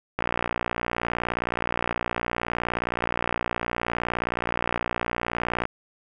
click train, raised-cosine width 0.5 ms, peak -10 dBFS, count 325, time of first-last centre 0.19-5.654 s, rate 59.3 Hz, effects none

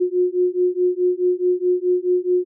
sine beating tone pair, 358.4 / 363.1 Hz, F4 / F#4, +45 / -33 cents, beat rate 4.7 Hz, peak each -19 / -19 dBFS, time 0-2.45 s, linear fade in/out 20 ms, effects none

